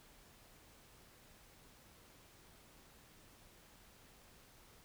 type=silence; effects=pink hiss -63 dBFS RMS until 4.84 s